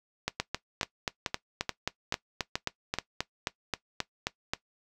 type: two click trains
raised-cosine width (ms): 0.2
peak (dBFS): -11 / -11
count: 17 / 7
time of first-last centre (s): 0.28-4.535 / 0.4-2.986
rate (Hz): 3.76 / 2.32
effects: noise-tail reverb RT60 0.1 s tail -18 dB re dry